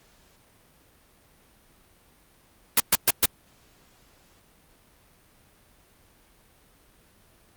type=noise bursts; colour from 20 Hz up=white; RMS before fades=-17 dBFS; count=4; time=2.77-3.258 s; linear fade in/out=5 ms; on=32 ms; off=120 ms; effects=pink hiss -59 dBFS RMS until 7.56 s + Opus 48 kbps